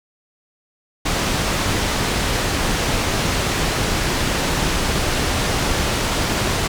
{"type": "low-pass noise", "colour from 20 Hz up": "pink", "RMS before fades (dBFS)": -20, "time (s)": [1.05, 6.68], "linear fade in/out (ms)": 10, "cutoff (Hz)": 7600, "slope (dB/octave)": 12, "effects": []}